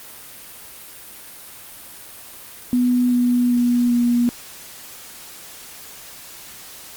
sine tone with pitch steps, 246.9 / 244.6 / 242.4 / 240.1 Hz, B3 / B3 / B3 / B3, 0 / -16 / -32 / -49 cents, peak -14 dBFS, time 2.73-4.29 s, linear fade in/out 0 ms, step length 390 ms, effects white hiss -39 dBFS RMS until 6.96 s + Opus 32 kbps

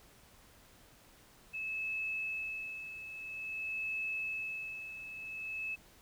sine tone with tremolo, 2600 Hz, E7, 24 cents flat, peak -34 dBFS, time 1.53-5.76 s, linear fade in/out 20 ms, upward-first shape sine, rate 0.5 Hz, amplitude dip 65%, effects pink hiss -61 dBFS RMS until 6.01 s

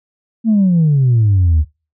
sine exponential sweep, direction down, 231.1 to 73.1 Hz, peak -7 dBFS, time 0.44-1.65 s, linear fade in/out 50 ms, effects noise-tail reverb RT60 0.3 s tail -23 dB re dry + tanh soft clip ceiling -6 dBFS

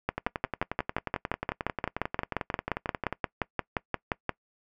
two click trains, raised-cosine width 0.5 ms, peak -11 / -15 dBFS, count 25 / 34, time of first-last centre 0.09-4.293 / 0.18-3.126 s, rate 5.71 / 11.2 Hz, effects noise-tail reverb RT60 0.1 s tail -22 dB re dry

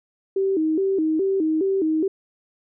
sine tone with vibrato, 349.2 Hz, F4, in tune, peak -18 dBFS, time 0.36-2.08 s, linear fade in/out 5 ms, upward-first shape square, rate 2.4 Hz, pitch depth 180 cents each way, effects none

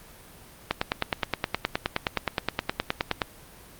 click train, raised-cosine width 0.3 ms, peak -7 dBFS, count 25, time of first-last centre 0.71-3.218 s, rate 9.57 Hz, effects pink hiss -49 dBFS RMS until 3.79 s + Opus 32 kbps

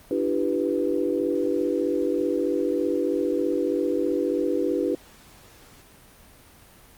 sine chord, E minor seventh, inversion third, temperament equal with one note detuned, 293.7 / 336.9 / 392 / 493.9 Hz, D4 / E4 / G4 / B4, 0 / +38 / 0 / 0 cents, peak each -27 dBFS, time 0.11-4.95 s, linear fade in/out 2 ms, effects pink hiss -51 dBFS RMS until 6.97 s + Opus 32 kbps

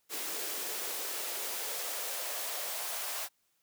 white noise with high-pass filter sweep, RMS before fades -37 dBFS, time 0.09-3.29 s, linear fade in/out 50 ms, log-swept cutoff 350 to 680 Hz, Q 2.1, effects white hiss -75 dBFS RMS until 3.62 s

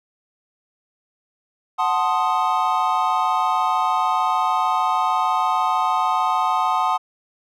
triangle chord, F# diminished seventh, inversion none, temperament equal, 740 / 880 / 1046.5 / 1244.5 Hz, F#5 / A5 / C6 / Eb6, 0 / 0 / 0 / 0 cents, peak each -21 dBFS, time 1.78-6.98 s, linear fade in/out 20 ms, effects none

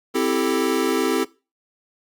square chord, A minor seventh, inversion first, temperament equal, 261.6 / 329.6 / 392 / 440 Hz, C4 / E4 / G4 / A4, 0 / 0 / 0 / 0 cents, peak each -25 dBFS, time 0.14-1.25 s, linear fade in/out 20 ms, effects noise-tail reverb RT60 0.3 s tail -20 dB re dry + Opus 48 kbps

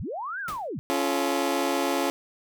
sine linear two-way sweep, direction up then down, 51.91 to 1661.2 to 101.7 Hz, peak -30 dBFS, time 0-0.79 s, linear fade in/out 0 ms, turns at 0.4 s
pink noise with exponential decay, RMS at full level -34 dBFS, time 0.48-0.69 s, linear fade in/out 2 ms, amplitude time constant 45 ms
20% pulse chord, Db augmented, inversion none, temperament just, 277.2 / 346.5 / 433.1 Hz, Db4 / F4 / A4, 0 / -14 / -27 cents, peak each -22 / -23 / -26 dBFS, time 0.9-2.1 s, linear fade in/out 0 ms
effects none

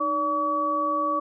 sine tone cluster, 307.4 / 574 / 1138 Hz, D#4 / D5 / C#6, -21 / -40 / +45 cents, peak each -31 / -30 / -23 dBFS, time 0-1.2 s, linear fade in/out 10 ms, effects none

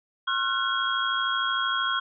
sine tone cluster, 1074 / 1376 / 1489 / 3286 Hz, C6 / F6 / F#6 / G#7, +45 / -26 / +11 / -19 cents, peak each -29 dBFS, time 0.27-2 s, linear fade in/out 10 ms, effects none

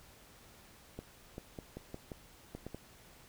clicks, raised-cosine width 2 ms, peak -29 dBFS, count 9, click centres 0.99 / 1.381 / 1.588 / 1.77 / 1.944 / 2.118 / 2.55 / 2.666 / 2.746 s, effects pink hiss -59 dBFS RMS until 3.28 s

